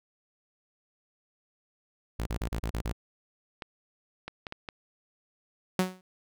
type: tone bursts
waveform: sawtooth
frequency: 56.1 Hz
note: A1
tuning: 34 cents sharp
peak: -26 dBFS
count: 7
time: 2.19-2.926 s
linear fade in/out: 5 ms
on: 76 ms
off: 34 ms
type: clicks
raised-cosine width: 0.3 ms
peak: -21 dBFS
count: 5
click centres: 3.622 / 4.28 / 4.468 / 4.524 / 4.688 s
type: tone with exponential decay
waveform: sawtooth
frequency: 185 Hz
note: F#3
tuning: in tune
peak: -16 dBFS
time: 5.79-6.01 s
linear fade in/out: 2 ms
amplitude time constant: 47 ms
effects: none